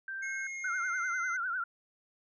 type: tone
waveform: sine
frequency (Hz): 1568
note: G6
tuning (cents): 0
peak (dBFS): -36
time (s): 0.08-0.47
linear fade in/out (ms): 2
type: tone with pitch glide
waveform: square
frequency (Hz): 2166 to 2065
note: C#7 to C7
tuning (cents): -41 to -23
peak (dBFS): -38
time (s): 0.22-1.37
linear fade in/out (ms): 10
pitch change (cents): -82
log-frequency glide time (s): 0.4-1.23
type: tone with vibrato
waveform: sine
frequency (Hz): 1440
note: F#6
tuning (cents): -47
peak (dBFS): -31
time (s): 0.64-1.64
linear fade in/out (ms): 5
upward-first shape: triangle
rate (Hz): 10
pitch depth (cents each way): 140
effects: resampled to 16000 Hz